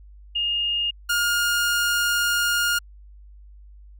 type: tone pair in turn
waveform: sine / sawtooth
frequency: 2838 / 1419 Hz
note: F7 / F6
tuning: +27 / +27 cents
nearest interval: octave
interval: 1200 cents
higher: first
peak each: -21 / -16 dBFS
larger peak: second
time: 0.35-0.91 / 1.09-2.79 s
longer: second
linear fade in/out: 10 ms
effects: added 50 Hz sine -43 dBFS peak until 3.99 s